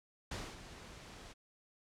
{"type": "noise with ADSR envelope", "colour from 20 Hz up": "pink", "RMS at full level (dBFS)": -41, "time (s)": [0.31, 1.34], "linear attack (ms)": 5, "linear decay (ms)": 240, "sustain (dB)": -11, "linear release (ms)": 28, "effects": ["low-pass 7000 Hz 12 dB/octave"]}